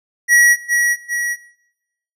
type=tone with echo; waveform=square; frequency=1919 Hz; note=A#6; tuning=50 cents sharp; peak=-8 dBFS; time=0.28-0.57 s; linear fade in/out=50 ms; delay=400 ms; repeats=2; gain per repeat=-5 dB; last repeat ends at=1.37 s; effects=noise-tail reverb RT60 0.9 s tail -22 dB re dry + resampled to 32000 Hz